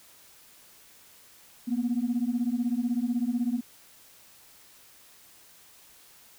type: beating tone pair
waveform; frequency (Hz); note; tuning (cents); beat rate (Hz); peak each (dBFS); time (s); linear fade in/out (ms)
sine; 233.1 / 249.1; A#3 / B3; 0 / +15; 16; -27; 1.67-3.61; 20
effects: tanh soft clip ceiling -19 dBFS + white hiss -55 dBFS RMS until 6.38 s